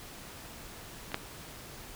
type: clicks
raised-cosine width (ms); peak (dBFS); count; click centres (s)
0.3; -26 / -14; 2; 1.118 / 1.144
effects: pink hiss -47 dBFS RMS until 1.95 s